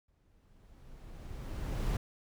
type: noise with exponential growth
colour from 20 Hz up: brown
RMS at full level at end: -30 dBFS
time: 0.08-1.97 s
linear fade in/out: 5 ms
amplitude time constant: 410 ms
effects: none